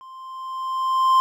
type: tone with level ramp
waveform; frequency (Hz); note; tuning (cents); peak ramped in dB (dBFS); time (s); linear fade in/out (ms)
triangle; 1046.5; C6; 0; -38 to -10; 0.01-1.2; 0
effects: none